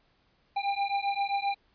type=beating tone pair; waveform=square; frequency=795 / 802.6 Hz; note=G5 / G5; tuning=+24 / +41 cents; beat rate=7.6 Hz; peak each=-31 dBFS; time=0.56-1.55 s; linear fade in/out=10 ms; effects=pink hiss -68 dBFS RMS until 1.74 s + resampled to 11025 Hz